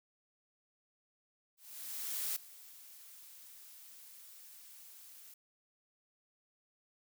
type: noise with ADSR envelope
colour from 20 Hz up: blue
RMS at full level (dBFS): -36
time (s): 1.57-5.34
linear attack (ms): 790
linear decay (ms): 6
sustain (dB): -19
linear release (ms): 4
effects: none